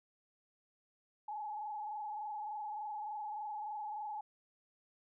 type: tone with frequency modulation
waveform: sine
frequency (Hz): 845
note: G#5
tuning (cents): +30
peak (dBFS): -39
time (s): 1.28-4.21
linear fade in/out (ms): 5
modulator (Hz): 23.4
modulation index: 1.2
effects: none